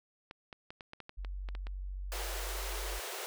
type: clicks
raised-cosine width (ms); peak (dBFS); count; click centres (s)
0.3; -29; 11; 0.311 / 0.528 / 0.705 / 0.808 / 0.934 / 1.003 / 1.094 / 1.248 / 1.488 / 1.551 / 1.669
type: tone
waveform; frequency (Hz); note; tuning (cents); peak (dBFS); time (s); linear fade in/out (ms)
sine; 47.12; F#1; +32; -37; 1.17-3; 20
type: high-pass noise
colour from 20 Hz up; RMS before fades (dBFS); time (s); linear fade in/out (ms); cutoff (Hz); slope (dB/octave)
pink; -41; 2.12-3.26; 0; 350; 96
effects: none